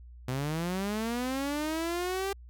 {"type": "linear sweep", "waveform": "sawtooth", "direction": "up", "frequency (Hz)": [123.6, 397.5], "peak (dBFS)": -26, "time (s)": [0.28, 2.33], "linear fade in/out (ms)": 5, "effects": ["added 60 Hz sine -46 dBFS peak until 2.49 s"]}